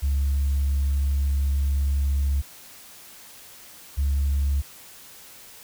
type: tone pair in turn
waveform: sine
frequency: 69.7 / 69.95 Hz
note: C#2 / C#2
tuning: +10 / +16 cents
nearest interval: unison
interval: 6 cents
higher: second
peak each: -18 dBFS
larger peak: neither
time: 0.02-2.42 / 3.97-4.62 s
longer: first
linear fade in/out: 20 ms
effects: tanh soft clip ceiling -17 dBFS + white hiss -46 dBFS RMS until 5.63 s